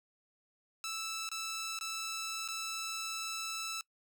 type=tone with dropouts; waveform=10% pulse; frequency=1318.5 Hz; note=E6; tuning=in tune; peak=-29 dBFS; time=0.84-3.81 s; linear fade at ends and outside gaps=1 ms; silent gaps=1.29-1.315 / 1.789-1.81 / 2.478-2.486 s; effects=noise-tail reverb RT60 0.1 s tail -23 dB re dry